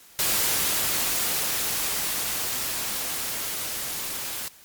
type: noise with level ramp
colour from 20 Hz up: white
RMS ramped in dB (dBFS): -23 to -32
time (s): 0.19-4.48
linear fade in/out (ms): 0
effects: white hiss -51 dBFS RMS until 4.64 s + MP3 96 kbps